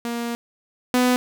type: tone pair in turn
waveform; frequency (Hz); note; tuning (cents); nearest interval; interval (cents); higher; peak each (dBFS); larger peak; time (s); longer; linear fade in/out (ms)
sawtooth; 235.6 / 249.6; A#3 / B3; +19 / +19; minor second; 100; second; -21 / -12; second; 0.05-0.35 / 0.94-1.16; first; 0
effects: none